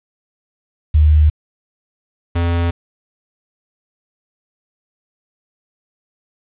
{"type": "tone pair in turn", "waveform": ["sine", "square"], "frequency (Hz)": [76.2, 85.53], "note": ["D#2", "F2"], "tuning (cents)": [-36, -36], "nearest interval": "major second", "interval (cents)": 200, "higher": "second", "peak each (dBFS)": [-7, -15], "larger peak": "first", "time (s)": [[0.94, 1.3], [2.35, 2.71]], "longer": "neither", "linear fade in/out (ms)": 10, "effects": ["resampled to 8000 Hz", "7-bit"]}